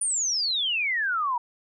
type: exponential sweep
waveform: sine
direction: down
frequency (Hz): 9550 to 932.3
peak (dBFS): -23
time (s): 0.01-1.38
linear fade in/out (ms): 5
effects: none